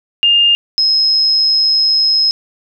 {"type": "tone pair in turn", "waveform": "sine", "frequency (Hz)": [2815, 5136], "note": ["F7", "E8"], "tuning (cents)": [13, -46], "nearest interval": "minor seventh", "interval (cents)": 1041, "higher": "second", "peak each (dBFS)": [-7, -9], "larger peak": "first", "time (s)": [[0.23, 0.55], [0.78, 2.31]], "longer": "second", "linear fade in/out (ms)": 0, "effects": []}